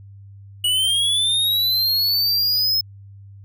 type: linear sweep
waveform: square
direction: up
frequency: 2910 to 5190 Hz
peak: -17 dBFS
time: 0.64-2.81 s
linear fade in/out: 5 ms
effects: added 99 Hz sine -39 dBFS peak until 3.44 s